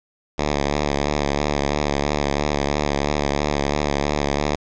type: tone with vibrato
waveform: 5% pulse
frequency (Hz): 72.4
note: D2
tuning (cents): -24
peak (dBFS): -8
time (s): 0.38-4.56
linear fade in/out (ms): 10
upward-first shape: sine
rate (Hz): 3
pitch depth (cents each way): 48
effects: resampled to 16000 Hz + 7-bit